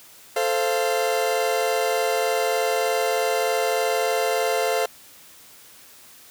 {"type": "chord", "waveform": "40% pulse", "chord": "F major", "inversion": "first", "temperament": "equal with one note detuned", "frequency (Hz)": [440, 523.3, 690.4], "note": ["A4", "C5", "F5"], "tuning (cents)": [0, 0, -20], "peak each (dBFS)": -24, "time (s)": [0.36, 4.86], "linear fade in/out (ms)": 5, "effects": ["white hiss -48 dBFS RMS until 6.3 s", "high-pass 60 Hz 12 dB/octave"]}